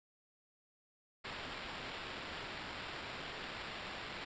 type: noise with sample-and-hold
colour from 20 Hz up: violet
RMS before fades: -45 dBFS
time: 1.24-4.25 s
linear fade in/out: 10 ms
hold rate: 6300 Hz
effects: resampled to 16000 Hz